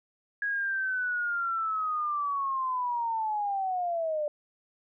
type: linear sweep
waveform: sine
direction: down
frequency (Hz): 1661.2 to 586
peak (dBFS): -27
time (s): 0.42-4.28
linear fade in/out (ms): 2
effects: none